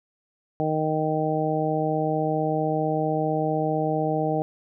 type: harmonic tone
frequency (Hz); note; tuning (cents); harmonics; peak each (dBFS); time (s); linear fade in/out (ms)
155.56; D#3; 0; 1 / 2 / 3 / 4 / 5; -28 / -28 / -28 / -28 / -28; 0.6-4.42; 0
effects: none